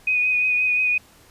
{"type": "tone with vibrato", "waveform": "sine", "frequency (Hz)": 2489, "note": "D#7", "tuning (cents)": 0, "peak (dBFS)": -17, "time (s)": [0.07, 0.98], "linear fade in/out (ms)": 5, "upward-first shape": "triangle", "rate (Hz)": 5.7, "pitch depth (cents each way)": 26, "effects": ["pink hiss -52 dBFS RMS until 1.3 s", "resampled to 32000 Hz"]}